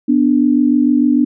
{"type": "tone pair together", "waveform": "sine", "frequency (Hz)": [247, 293.7], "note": ["B3", "D4"], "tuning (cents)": [0, 0], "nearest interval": "minor third", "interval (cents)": 300, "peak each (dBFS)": -12, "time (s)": [0.08, 1.25], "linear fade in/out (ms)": 10, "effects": []}